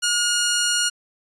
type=tone; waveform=10% pulse; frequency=1432 Hz; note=F6; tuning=43 cents sharp; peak=-10 dBFS; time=0.02-0.9 s; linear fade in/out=20 ms; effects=resampled to 24000 Hz